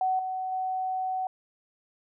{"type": "tone with level steps", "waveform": "sine", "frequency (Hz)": 750, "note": "F#5", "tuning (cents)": 23, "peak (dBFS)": [-23, -29, -27], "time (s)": [0.01, 1.27], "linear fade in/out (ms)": 2, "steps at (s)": [0.19, 0.52], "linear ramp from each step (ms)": 2, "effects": []}